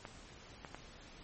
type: clicks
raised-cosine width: 0.5 ms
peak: -29 dBFS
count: 3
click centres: 0.052 / 0.648 / 0.746 s
effects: pink hiss -55 dBFS RMS until 1.23 s + MP3 32 kbps